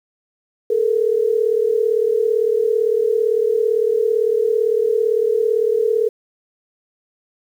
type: tone pair together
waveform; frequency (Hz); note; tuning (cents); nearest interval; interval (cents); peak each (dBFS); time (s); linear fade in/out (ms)
sine; 428.4 / 466.2; A4 / A#4; -46 / 0; minor second; 146; -17; 0.7-6.09; 5
effects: 8-bit